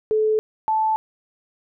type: tone pair in turn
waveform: sine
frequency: 432.8 / 874.6 Hz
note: A4 / A5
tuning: -29 / -11 cents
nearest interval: octave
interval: 1218 cents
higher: second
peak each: -16 / -17 dBFS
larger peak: first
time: 0.11-0.39 / 0.68-0.96 s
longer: neither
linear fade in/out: 0 ms
effects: none